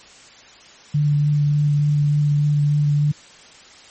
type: tone with vibrato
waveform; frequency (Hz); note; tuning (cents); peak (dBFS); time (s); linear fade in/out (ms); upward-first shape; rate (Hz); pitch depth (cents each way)
sine; 146.83; D3; 0; -14; 0.94-3.12; 10; sine; 3.4; 12
effects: white hiss -45 dBFS RMS until 3.9 s + MP3 32 kbps